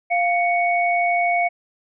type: tone pair together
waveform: sine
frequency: 698.5 / 2227 Hz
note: F5 / C#7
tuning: 0 / +7 cents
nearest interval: octave + minor sixth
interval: 2007 cents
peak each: -18 / -21 dBFS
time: 0.1-1.49 s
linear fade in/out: 20 ms
effects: none